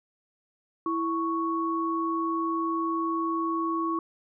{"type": "tone pair together", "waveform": "sine", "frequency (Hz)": [330, 1110], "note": ["E4", "C#6"], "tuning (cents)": [2, 2], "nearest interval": "octave + major sixth", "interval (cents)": 2100, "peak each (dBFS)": -28, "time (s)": [0.86, 3.99], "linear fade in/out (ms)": 2, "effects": []}